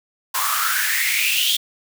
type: noise with high-pass filter sweep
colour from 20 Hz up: white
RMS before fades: -20 dBFS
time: 0.34-1.57 s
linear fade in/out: 10 ms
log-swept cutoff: 1000 to 3400 Hz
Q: 8.1
effects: none